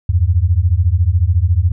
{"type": "beating tone pair", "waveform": "sine", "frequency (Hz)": [80.9, 94.9], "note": ["E2", "F#2"], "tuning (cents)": [-32, 44], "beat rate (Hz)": 14, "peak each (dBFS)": -13, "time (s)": [0.09, 1.72], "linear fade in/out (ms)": 5, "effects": []}